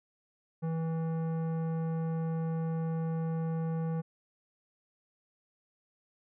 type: tone with tanh clipping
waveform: sine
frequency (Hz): 162.8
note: E3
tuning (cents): -21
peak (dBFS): -32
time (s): 0.62-4.02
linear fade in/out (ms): 20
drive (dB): 14
effects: none